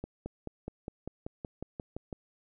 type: accelerating click train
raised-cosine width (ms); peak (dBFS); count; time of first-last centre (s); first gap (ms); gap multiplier
2; -24; 12; 0.04-2.128; 220; 0.97
effects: none